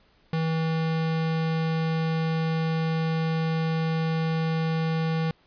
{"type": "tone", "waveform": "square", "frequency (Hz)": 161.5, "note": "E3", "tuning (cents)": -35, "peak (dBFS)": -24, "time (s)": [0.33, 5.31], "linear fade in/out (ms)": 2, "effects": ["pink hiss -62 dBFS RMS until 5.46 s", "resampled to 11025 Hz"]}